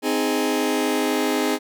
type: chord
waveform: sawtooth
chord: Ab major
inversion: first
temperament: just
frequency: 259.6 / 311.5 / 415.3 Hz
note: C4 / Eb4 / Ab4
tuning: -13 / +2 / 0 cents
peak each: -20 dBFS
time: 0.02-1.59 s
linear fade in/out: 50 ms
effects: none